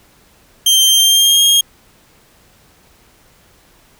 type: tone with pitch glide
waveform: sawtooth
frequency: 3148 to 3246 Hz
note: G7 to G#7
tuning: +7 to -40 cents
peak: -5 dBFS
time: 0.66-1.61 s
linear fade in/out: 5 ms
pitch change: +53 cents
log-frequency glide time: 0.95-1.42 s
effects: pink hiss -50 dBFS RMS until 3.99 s